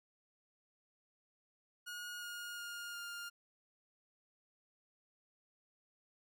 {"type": "tone with pitch steps", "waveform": "sawtooth", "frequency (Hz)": [1441, 1429.4, 1417.9, 1406.5], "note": ["F#6", "F6", "F6", "F6"], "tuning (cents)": [-46, 40, 26, 12], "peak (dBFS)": -40, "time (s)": [1.86, 3.3], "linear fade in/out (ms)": 20, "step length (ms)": 360, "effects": []}